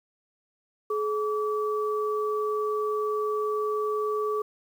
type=tone pair together; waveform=sine; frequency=425.2 / 1151 Hz; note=G#4 / D6; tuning=+41 / -35 cents; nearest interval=octave + perfect fourth; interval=1724 cents; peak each=-26 / -30 dBFS; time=0.9-4.42 s; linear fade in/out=5 ms; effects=9-bit